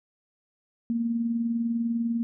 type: tone with tremolo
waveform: sine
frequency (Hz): 232.4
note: A#3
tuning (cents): -5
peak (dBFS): -22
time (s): 0.9-2.23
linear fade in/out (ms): 0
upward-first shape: sine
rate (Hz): 20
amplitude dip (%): 45
effects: none